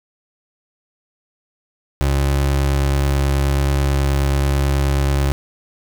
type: tone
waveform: 30% pulse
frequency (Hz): 69.3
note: C#2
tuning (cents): 0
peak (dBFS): -12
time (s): 2.01-5.32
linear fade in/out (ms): 0
effects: none